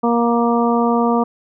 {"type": "harmonic tone", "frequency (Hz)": 235.5, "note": "A#3", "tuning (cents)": 18, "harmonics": [1, 2, 3, 4, 5], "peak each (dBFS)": [-16, -19, -21, -22, -23], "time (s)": [0.03, 1.24], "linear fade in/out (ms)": 10, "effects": []}